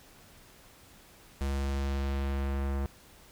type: tone with low-pass filter sweep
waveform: square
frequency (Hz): 68.8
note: C#2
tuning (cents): -12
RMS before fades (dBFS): -31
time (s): 1.41-2.86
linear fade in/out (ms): 0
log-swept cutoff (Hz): 12000 to 1400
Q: 0.79
effects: pink hiss -56 dBFS RMS until 3.31 s